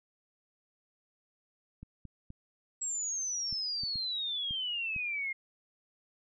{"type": "clicks", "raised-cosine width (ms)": 5, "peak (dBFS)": -33, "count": 8, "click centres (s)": [1.83, 2.053, 2.304, 3.527, 3.835, 3.957, 4.509, 4.963]}
{"type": "exponential sweep", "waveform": "sine", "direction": "down", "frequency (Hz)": [7720, 2107], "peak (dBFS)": -32, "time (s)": [2.81, 5.33], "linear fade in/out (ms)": 10}
{"effects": []}